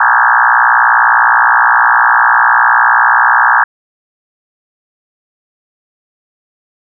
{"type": "tone with frequency modulation", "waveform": "sine", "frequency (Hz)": 1268, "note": "D#6", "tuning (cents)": 32, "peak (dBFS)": -5, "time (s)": [0, 3.64], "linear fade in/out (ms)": 5, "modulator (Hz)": 59.7, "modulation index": 7.3, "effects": []}